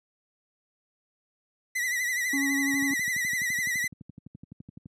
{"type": "tone with vibrato", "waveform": "45% pulse", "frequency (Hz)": 1973, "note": "B6", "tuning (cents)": -2, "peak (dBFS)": -26, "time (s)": [1.75, 3.88], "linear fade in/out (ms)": 10, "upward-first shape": "triangle", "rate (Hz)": 12, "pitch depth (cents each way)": 83}
{"type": "harmonic tone", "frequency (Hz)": 277.2, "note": "C#4", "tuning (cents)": 0, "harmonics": [1, 3, 4], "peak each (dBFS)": [-26, -46, -48], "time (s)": [2.33, 2.94], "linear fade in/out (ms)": 5}
{"type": "click train", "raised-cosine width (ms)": 5, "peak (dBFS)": -27, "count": 26, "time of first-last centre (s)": [2.74, 4.859], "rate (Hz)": 11.8}
{"effects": ["high-pass 150 Hz 12 dB/octave", "resampled to 32000 Hz"]}